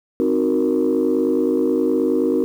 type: chord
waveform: sine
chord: C half-diminished seventh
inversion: none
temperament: equal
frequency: 261.6 / 311.1 / 370 / 466.2 Hz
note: C4 / Eb4 / Gb4 / Bb4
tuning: 0 / 0 / 0 / 0 cents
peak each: -20 dBFS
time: 0.2-2.44 s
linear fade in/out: 0 ms
effects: tanh soft clip ceiling -9 dBFS + 8-bit